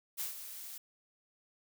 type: noise with ADSR envelope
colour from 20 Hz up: blue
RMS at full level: -36 dBFS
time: 0.17-0.78 s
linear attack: 33 ms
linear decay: 130 ms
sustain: -10 dB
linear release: 5 ms
effects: none